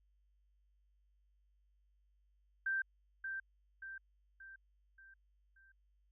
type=tone with echo; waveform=sine; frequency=1568 Hz; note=G6; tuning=in tune; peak=-33 dBFS; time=2.66-2.82 s; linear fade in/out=5 ms; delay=580 ms; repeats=5; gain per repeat=-6 dB; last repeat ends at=5.72 s; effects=added 50 Hz sine -70 dBFS peak until 6.11 s